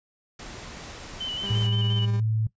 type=noise; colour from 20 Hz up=pink; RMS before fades=-40 dBFS; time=0.39-1.67 s; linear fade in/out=5 ms
type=tone with vibrato; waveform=sine; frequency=3012 Hz; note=F#7; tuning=30 cents sharp; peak=-29 dBFS; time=1.2-2.06 s; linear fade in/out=10 ms; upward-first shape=square; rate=5.7 Hz; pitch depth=32 cents each way
type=tone with tremolo; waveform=30% pulse; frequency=199.5 Hz; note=G3; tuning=31 cents sharp; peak=-31 dBFS; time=1.43-2.2 s; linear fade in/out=5 ms; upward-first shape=square; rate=17 Hz; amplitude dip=35%
type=tone; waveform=sine; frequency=110 Hz; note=A2; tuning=in tune; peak=-22 dBFS; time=1.5-2.47 s; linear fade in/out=5 ms
effects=noise-tail reverb RT60 0.1 s tail -17 dB re dry + resampled to 16000 Hz